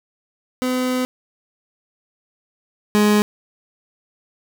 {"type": "tone pair in turn", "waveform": "30% pulse", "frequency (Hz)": [253.8, 209.1], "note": ["B3", "G#3"], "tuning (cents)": [47, 12], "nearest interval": "minor third", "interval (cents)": 335, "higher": "first", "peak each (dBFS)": [-16, -10], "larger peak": "second", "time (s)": [[0.62, 1.05], [2.95, 3.22]], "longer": "first", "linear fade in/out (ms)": 0, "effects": []}